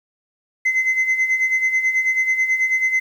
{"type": "tone with tremolo", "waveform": "sine", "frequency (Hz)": 2054, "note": "C7", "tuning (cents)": -33, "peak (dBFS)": -11, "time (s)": [0.65, 3], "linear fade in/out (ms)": 10, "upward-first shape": "sine", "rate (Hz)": 9.2, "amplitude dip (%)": 70, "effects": ["tanh soft clip ceiling -13 dBFS", "8-bit"]}